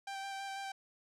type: tone with vibrato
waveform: sawtooth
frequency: 784 Hz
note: G5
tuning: in tune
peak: -36 dBFS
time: 0.07-0.72 s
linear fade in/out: 5 ms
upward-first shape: square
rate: 6.1 Hz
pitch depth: 11 cents each way
effects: low-pass 8000 Hz 12 dB/octave